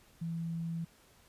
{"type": "tone", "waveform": "sine", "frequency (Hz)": 166.2, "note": "E3", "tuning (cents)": 15, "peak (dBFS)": -34, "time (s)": [0.21, 0.85], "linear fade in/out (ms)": 10, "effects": ["pink hiss -63 dBFS RMS until 1.28 s", "resampled to 32000 Hz"]}